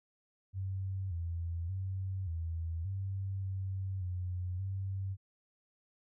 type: tone with pitch steps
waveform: sine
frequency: 95.6 / 84.6 / 95.1 / 82.6 / 96.8 / 95.6 / 90.4 / 96.5 Hz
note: G2 / E2 / F#2 / E2 / G2 / G2 / F#2 / G2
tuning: -43 / +45 / +48 / +4 / -21 / -43 / -40 / -27 cents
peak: -34 dBFS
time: 0.53-5.17 s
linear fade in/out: 50 ms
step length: 580 ms
effects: none